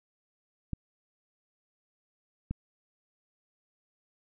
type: clicks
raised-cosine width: 5 ms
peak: -20 dBFS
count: 2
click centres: 0.733 / 2.51 s
effects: none